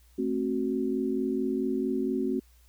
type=chord; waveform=sine; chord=F# diminished; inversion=first; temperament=just; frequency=222 / 266.4 / 370 Hz; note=A3 / C4 / F#4; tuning=+16 / +31 / 0 cents; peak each=-32 / -29 / -30 dBFS; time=0.18-2.4 s; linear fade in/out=10 ms; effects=added 60 Hz sine -56 dBFS peak until 2.68 s + white hiss -65 dBFS RMS until 2.68 s